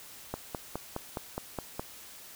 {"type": "click train", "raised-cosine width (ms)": 1, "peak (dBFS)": -19, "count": 8, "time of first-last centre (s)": [0.34, 1.795], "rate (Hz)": 4.81, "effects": ["white hiss -49 dBFS RMS until 2.35 s"]}